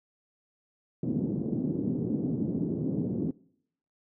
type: band-pass noise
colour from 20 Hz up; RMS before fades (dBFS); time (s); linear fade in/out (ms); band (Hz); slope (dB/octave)
pink; -30; 1.03-3.31; 5; 150 to 340; 24
effects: noise-tail reverb RT60 0.7 s tail -23 dB re dry